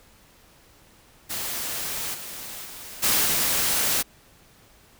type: noise with level steps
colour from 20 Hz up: white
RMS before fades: -30 / -37 / -40 / -21 / -23 dBFS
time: 1.29-4.03 s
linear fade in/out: 20 ms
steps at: 2.13 / 2.64 / 3.02 / 3.24 s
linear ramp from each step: 20 ms
effects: pink hiss -55 dBFS RMS until 4.99 s